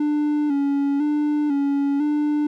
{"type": "tone with vibrato", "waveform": "triangle", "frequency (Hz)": 289.1, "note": "D4", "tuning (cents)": -27, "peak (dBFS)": -16, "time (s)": [0, 2.47], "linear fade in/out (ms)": 5, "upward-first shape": "square", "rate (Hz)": 1, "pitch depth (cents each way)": 48, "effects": []}